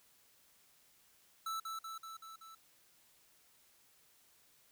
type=tone with echo; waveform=square; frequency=1318.5 Hz; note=E6; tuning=in tune; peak=-38 dBFS; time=1.46-1.6 s; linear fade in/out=5 ms; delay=190 ms; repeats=5; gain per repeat=-3 dB; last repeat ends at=2.55 s; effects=white hiss -68 dBFS RMS until 4.71 s